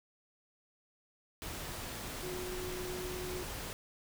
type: tone in noise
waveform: sine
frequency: 364.2 Hz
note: F#4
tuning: 27 cents flat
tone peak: -40 dBFS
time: 2.23-3.43 s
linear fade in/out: 0 ms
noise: pink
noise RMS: -42 dBFS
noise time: 1.42-3.73 s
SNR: -1 dB
effects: none